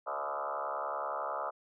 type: tone with frequency modulation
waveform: sine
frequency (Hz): 934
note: A#5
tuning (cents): +3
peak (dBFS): -33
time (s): 0.06-1.51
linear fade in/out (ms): 20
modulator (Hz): 70.8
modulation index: 5.7
effects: none